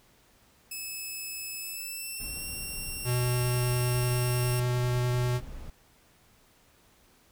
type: tone with pitch glide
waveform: 5% pulse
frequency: 2595 to 2745 Hz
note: E7 to F7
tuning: -28 to -31 cents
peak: -27 dBFS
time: 0.71-4.6 s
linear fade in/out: 5 ms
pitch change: +97 cents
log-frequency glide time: 1.6-2.47 s
type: noise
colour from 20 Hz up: brown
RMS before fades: -42 dBFS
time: 2.2-5.7 s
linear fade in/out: 2 ms
type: tone with vibrato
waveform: square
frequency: 123.47 Hz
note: B2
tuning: in tune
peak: -26 dBFS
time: 3.04-5.41 s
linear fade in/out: 50 ms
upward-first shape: triangle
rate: 10 Hz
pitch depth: 9 cents each way
effects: pink hiss -62 dBFS RMS until 7.31 s